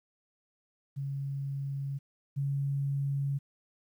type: tone pair in turn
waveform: sine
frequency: 138.59 / 139.47 Hz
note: C#3 / C#3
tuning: 0 / +11 cents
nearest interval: unison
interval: 11 cents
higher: second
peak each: -32 / -28 dBFS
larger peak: second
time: 0.96-1.99 / 2.36-3.39 s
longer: neither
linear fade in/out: 20 ms
effects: 11-bit